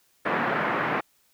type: band-pass noise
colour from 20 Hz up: white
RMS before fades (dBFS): -26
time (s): 0.25-1.01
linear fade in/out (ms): 10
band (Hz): 140 to 1800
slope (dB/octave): 24
effects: white hiss -65 dBFS RMS until 1.33 s